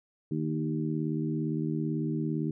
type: harmonic tone with a mistuned harmonic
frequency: 77.78 Hz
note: D#2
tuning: in tune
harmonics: 2 / 3 / 4 / 5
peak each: -31 / -34 / -33 / -39 dBFS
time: 0.31-2.51 s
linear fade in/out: 5 ms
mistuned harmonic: 2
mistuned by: -16 cents
effects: none